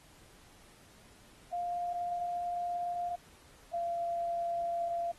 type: tone pair in turn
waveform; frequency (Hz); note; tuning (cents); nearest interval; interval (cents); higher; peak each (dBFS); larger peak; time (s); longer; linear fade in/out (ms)
sine; 702 / 686.4; F5 / F5; +9 / -30; unison; 39; first; -32 / -31; second; 1.52-3.16 / 3.73-5.12; first; 10
effects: pink hiss -60 dBFS RMS until 5.18 s + AAC 32 kbps